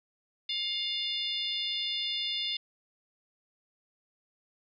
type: harmonic tone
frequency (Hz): 709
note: F5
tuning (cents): +26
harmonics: 3 / 4 / 5 / 6 / 7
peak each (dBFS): -42 / -37 / -32 / -41 / -40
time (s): 0.49-2.57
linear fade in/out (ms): 5
effects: none